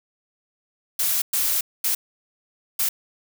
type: noise bursts at uneven times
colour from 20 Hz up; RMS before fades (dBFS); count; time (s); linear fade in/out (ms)
blue; -22; 4; 0.99-1.22 / 1.33-1.61 / 1.84-1.95 / 2.79-2.89; 5
effects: none